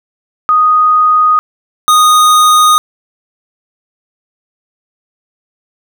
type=tone pair in turn; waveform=sine / square; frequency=1243 / 1238.3 Hz; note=D#6 / D#6; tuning=-2 / -9 cents; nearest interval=unison; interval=7 cents; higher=first; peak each=-5 dBFS; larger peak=neither; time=0.49-1.39 / 1.88-2.78 s; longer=neither; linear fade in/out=0 ms; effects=none